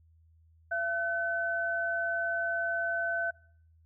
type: tone pair together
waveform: sine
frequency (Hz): 677.6 / 1516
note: E5 / F#6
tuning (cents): +48 / +42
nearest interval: octave + major second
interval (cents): 1394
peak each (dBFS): -33 / -30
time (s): 0.71-3.31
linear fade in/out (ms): 10
effects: noise-tail reverb RT60 0.6 s tail -23 dB re dry + added 81 Hz sine -59 dBFS peak until 3.85 s